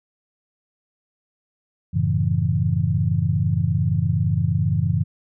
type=chord; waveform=sine; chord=F# minor seventh; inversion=none; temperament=equal; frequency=92.5 / 110 / 138.59 / 164.81 Hz; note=F#2 / A2 / C#3 / E3; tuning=0 / 0 / 0 / 0 cents; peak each=-23 dBFS; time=1.93-5.04 s; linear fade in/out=20 ms; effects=none